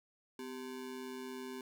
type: ring-modulated tone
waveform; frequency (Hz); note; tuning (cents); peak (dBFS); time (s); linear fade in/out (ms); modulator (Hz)
square; 322.3; E4; -39; -40; 0.39-1.61; 2; 68.8
effects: none